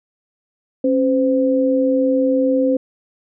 sine tone pair together, 271.6 / 514 Hz, C#4 / C5, -35 / -31 cents, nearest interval major seventh, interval 1104 cents, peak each -16 dBFS, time 0.84-2.77 s, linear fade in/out 5 ms, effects none

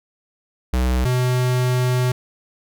square tone pair in turn, 62.9 / 125.8 Hz, B1 / B2, +32 / +32 cents, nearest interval octave, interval 1200 cents, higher second, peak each -17 dBFS, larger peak neither, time 0.73-1.05 / 1.05-2.12 s, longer second, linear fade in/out 5 ms, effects none

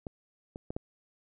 clicks, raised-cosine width 2 ms, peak -24 / -27 / -23 / -20 dBFS, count 4, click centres 0.068 / 0.559 / 0.705 / 0.765 s, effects none

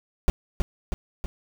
brown noise with echo, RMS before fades -17 dBFS, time 0.28-0.3 s, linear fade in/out 0 ms, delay 320 ms, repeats 3, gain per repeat -4 dB, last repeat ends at 1.26 s, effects none

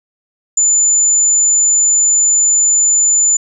sine tone, 7040 Hz, A8, in tune, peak -8 dBFS, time 0.57-3.37 s, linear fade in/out 5 ms, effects none

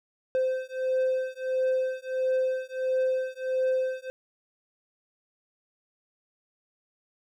triangle beating tone pair, 517 / 518.5 Hz, C5 / C5, -21 / -16 cents, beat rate 1.5 Hz, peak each -26 dBFS, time 0.35-4.1 s, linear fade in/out 0 ms, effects none

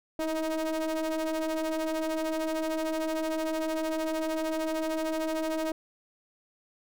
square ring-modulated tone, 156.8 Hz, D#3, 14 cents sharp, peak -26 dBFS, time 0.19-5.72 s, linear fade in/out 2 ms, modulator 477 Hz, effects none

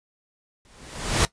pink noise with exponential growth, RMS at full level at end -17 dBFS, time 0.65-1.25 s, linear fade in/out 0 ms, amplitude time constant 130 ms, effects noise-tail reverb RT60 0.1 s tail -17 dB re dry + resampled to 22050 Hz

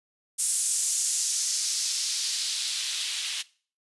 blue noise with band-pass filter sweep, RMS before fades -28 dBFS, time 0.38-3.43 s, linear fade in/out 20 ms, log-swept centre 8600 to 3000 Hz, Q 1.8, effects noise-tail reverb RT60 0.4 s tail -20 dB re dry + resampled to 24000 Hz

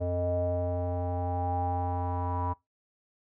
square tone with low-pass filter sweep, 88.8 Hz, F2, 29 cents sharp, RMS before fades -30 dBFS, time 0-2.54 s, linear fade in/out 20 ms, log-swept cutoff 580 to 970 Hz, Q 9.9, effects noise-tail reverb RT60 0.2 s tail -23 dB re dry

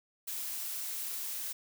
blue noise, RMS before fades -38 dBFS, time 0.27-1.53 s, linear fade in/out 10 ms, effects none

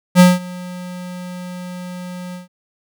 square tone with ADSR envelope, 180 Hz, F#3, 47 cents flat, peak -4 dBFS, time 0.15-2.48 s, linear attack 48 ms, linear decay 190 ms, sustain -24 dB, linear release 140 ms, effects none

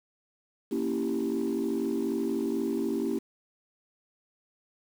sine chord, A# diminished seventh, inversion none, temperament equal, 233.1 / 277.2 / 329.6 / 392 Hz, A#3 / C#4 / E4 / G4, 0 / 0 / 0 / 0 cents, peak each -31 dBFS, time 0.71-3.19 s, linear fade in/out 10 ms, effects tanh soft clip ceiling -21 dBFS + 8-bit

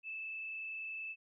sine tone with frequency modulation, 2624 Hz, E7, 9 cents flat, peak -40 dBFS, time 0.03-1.16 s, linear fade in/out 50 ms, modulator 30.6 Hz, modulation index 0.9, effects none

